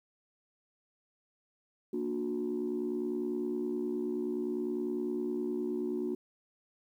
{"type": "chord", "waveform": "sine", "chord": "Bb augmented", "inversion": "none", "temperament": "equal with one note detuned", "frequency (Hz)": [233.1, 293.7, 363.4], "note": ["Bb3", "D4", "F#4"], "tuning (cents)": [0, 0, -31], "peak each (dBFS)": [-36, -36, -33], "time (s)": [1.93, 6.15], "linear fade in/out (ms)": 5, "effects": ["tanh soft clip ceiling -25 dBFS", "11-bit"]}